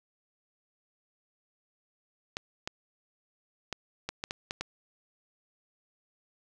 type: clicks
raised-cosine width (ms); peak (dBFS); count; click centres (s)
0.2; -16; 8; 2.369 / 2.675 / 3.727 / 4.09 / 4.239 / 4.309 / 4.509 / 4.61
effects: none